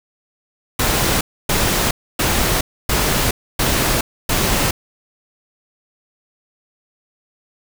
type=noise bursts; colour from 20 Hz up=pink; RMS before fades=-17 dBFS; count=6; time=0.79-4.71 s; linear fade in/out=5 ms; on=420 ms; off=280 ms; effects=none